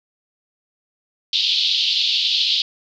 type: band-pass noise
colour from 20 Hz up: white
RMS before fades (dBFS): -19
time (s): 1.33-2.62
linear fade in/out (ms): 2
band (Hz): 3000 to 4400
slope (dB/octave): 48
effects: none

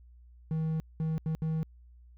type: tone bursts at uneven times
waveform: triangle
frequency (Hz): 159.1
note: D#3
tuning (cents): +39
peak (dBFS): -26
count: 4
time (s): 0.51-0.8 / 1-1.18 / 1.26-1.35 / 1.42-1.63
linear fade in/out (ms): 0
effects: added 60 Hz sine -52 dBFS peak until 2.17 s

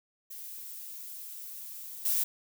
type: noise with level steps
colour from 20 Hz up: violet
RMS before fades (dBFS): -43 / -28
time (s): 0.3-2.24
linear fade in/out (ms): 10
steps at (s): 2.05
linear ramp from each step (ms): 5
effects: none

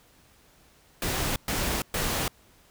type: noise bursts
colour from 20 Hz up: pink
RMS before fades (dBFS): -28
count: 3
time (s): 1.02-2.28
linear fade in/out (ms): 2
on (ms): 340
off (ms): 120
effects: pink hiss -59 dBFS RMS until 2.7 s

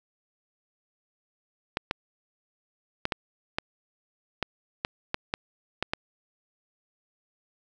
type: clicks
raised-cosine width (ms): 0.3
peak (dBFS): -10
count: 11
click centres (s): 1.771 / 1.911 / 3.054 / 3.122 / 3.585 / 4.427 / 4.849 / 5.144 / 5.339 / 5.826 / 5.935
effects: none

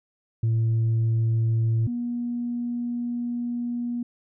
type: tone pair in turn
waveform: sine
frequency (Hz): 113.3 / 240.1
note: A#2 / B3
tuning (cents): -49 / -49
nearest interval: octave + minor second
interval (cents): 1300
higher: second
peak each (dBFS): -17 / -25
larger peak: first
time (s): 0.43-1.87 / 1.87-4.03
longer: second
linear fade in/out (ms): 5
effects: tanh soft clip ceiling -18 dBFS

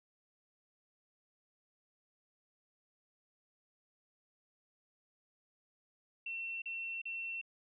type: tone bursts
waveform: sine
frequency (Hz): 2705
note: E7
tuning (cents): +44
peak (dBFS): -38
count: 3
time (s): 6.26-7.414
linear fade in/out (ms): 5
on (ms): 360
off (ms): 37
effects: none

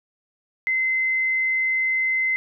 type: tone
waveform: sine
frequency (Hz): 2060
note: C7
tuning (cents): -28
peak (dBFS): -19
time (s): 0.67-2.36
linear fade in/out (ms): 0
effects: none

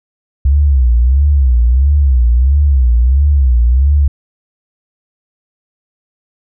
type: tone with vibrato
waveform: sine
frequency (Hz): 65.41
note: C2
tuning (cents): 0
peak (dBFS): -6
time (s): 0.45-4.08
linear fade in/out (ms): 5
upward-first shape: sine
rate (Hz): 1.5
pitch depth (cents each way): 190
effects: none

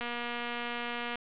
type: click train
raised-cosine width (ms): 0.3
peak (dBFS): -20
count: 275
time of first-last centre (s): 0.01-1.156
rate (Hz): 239
effects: resampled to 8000 Hz + 8-bit

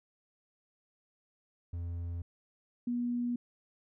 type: tone pair in turn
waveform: triangle / sine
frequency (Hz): 85.8 / 241.7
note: F2 / B3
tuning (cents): -30 / -37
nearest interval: octave + tritone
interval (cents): 1793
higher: second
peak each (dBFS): -33 / -30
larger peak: second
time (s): 1.73-2.22 / 2.87-3.36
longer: neither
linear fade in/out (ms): 5
effects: none

